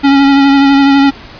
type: tone with vibrato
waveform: square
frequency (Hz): 277.2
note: C#4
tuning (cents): 0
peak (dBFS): -5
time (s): 0.03-1.11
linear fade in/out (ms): 20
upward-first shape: triangle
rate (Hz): 12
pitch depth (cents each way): 27
effects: pink hiss -32 dBFS RMS until 1.39 s + resampled to 11025 Hz